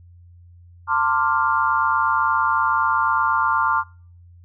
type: chord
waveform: sine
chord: D minor seventh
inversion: second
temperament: equal with one note detuned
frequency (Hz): 898 / 1046.5 / 1174.7 / 1396.9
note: A5 / C6 / D6 / F6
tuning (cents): +35 / 0 / 0 / 0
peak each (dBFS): -22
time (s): 0.87-3.84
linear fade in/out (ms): 50
effects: noise-tail reverb RT60 0.5 s tail -26 dB re dry + added 87 Hz sine -44 dBFS peak until 4.44 s